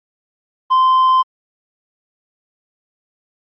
sine tone with tanh clipping, 1037 Hz, C6, 16 cents flat, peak -10 dBFS, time 0.7-1.23 s, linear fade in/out 20 ms, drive 3 dB, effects Opus 32 kbps

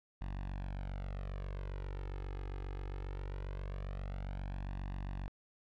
sawtooth tone with flanger, 47.44 Hz, F#1, 44 cents sharp, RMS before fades -41 dBFS, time 0.21-5.28 s, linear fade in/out 0 ms, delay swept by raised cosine 1.1 to 2.4 ms, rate 0.21 Hz, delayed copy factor +0.8, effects low-pass 3000 Hz 12 dB/octave

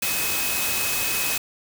sine tone in noise, 2548 Hz, D#7, 41 cents sharp, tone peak -29 dBFS, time 0.02-1.38 s, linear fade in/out 5 ms, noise white, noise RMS -25 dBFS, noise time 0.02-1.38 s, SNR -7 dB, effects none

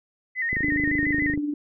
sine tone with vibrato, 1932 Hz, B6, 39 cents flat, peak -23 dBFS, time 0.35-1.36 s, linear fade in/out 50 ms, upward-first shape square, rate 7.1 Hz, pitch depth 75 cents each way
click train, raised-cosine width 3 ms, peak -18 dBFS, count 23, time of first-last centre 0.53-1.376 s, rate 26 Hz
sine tone with tremolo, 293.7 Hz, D4, in tune, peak -22 dBFS, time 0.63-1.54 s, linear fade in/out 5 ms, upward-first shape sine, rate 20 Hz, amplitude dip 45%
effects none

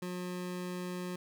25% pulse tone, 180 Hz, F#3, 47 cents flat, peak -33 dBFS, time 0.02-1.16 s, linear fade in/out 5 ms, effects none

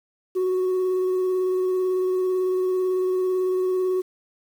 sine tone with vibrato, 370 Hz, F#4, in tune, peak -17 dBFS, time 0.35-4.02 s, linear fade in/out 20 ms, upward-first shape square, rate 18 Hz, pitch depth 12 cents each way, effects tanh soft clip ceiling -19 dBFS + 8-bit

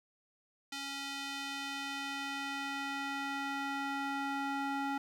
square tone with band-pass filter sweep, 277.2 Hz, C#4, in tune, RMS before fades -38 dBFS, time 0.72-4.98 s, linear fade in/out 5 ms, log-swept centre 3900 to 1000 Hz, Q 0.89, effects 10-bit

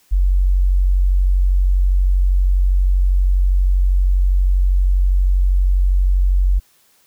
sine tone, 46.25 Hz, F#1, in tune, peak -11 dBFS, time 0.11-6.6 s, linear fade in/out 20 ms, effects white hiss -56 dBFS RMS until 7.06 s

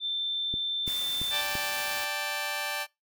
sine tone, 3556 Hz, A7, 18 cents sharp, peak -28 dBFS, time 0-1.44 s, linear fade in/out 50 ms
click train, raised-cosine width 3 ms, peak -24 dBFS, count 4, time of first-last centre 0.54-1.554 s, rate 2.96 Hz
white noise, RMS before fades -39 dBFS, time 0.86-2.06 s, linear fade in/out 20 ms
10% pulse chord, D suspended fourth, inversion none, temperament just, 587.3 / 783.1 / 881 Hz, D5 / G5 / A5, 0 / -2 / +2 cents, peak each -27 dBFS, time 1.3-2.87 s, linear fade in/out 50 ms
effects noise-tail reverb RT60 0.2 s tail -22 dB re dry

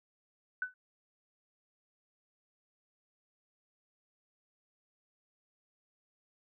sine tone with exponential decay, 1500 Hz, F#6, 23 cents sharp, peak -28 dBFS, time 0.62-0.74 s, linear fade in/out 2 ms, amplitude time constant 26 ms, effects none

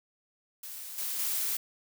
blue noise with level steps, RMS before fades -42 / -34 / -31 dBFS, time 0.63-1.57 s, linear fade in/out 5 ms, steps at 0.98 / 1.19 s, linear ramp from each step 2 ms, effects none

